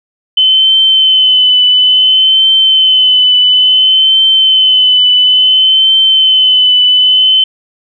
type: tone with vibrato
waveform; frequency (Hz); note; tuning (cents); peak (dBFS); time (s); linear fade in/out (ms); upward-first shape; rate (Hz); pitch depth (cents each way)
sine; 3045; F#7; +49; -4; 0.37-7.44; 5; triangle; 0.58; 33
effects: none